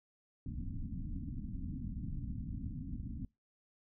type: low-pass noise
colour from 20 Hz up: pink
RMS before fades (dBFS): -41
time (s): 0.46-3.25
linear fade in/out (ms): 2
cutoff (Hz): 290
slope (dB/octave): 96
effects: noise-tail reverb RT60 0.2 s tail -23 dB re dry